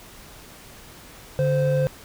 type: tone pair together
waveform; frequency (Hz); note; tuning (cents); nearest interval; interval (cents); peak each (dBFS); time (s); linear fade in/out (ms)
triangle; 144.7 / 519.4; D3 / C5; -25 / -13; octave + minor seventh; 2212; -19; 1.39-1.87; 0
effects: pink hiss -45 dBFS RMS until 2.04 s